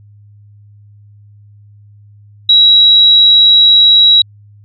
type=tone; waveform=sine; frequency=3874 Hz; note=B7; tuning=34 cents flat; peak=-3 dBFS; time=2.49-4.22 s; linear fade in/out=5 ms; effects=added 103 Hz sine -38 dBFS peak until 4.64 s